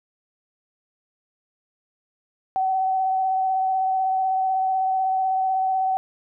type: tone with vibrato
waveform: sine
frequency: 759 Hz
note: F#5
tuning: 44 cents sharp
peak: -19 dBFS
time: 2.56-5.97 s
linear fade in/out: 0 ms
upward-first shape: sine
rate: 16 Hz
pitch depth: 16 cents each way
effects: none